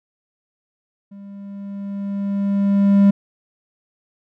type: tone with level ramp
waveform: triangle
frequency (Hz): 199.4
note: G3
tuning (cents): +30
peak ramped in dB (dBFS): -34 to -6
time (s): 1.11-3.11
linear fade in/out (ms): 10
effects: none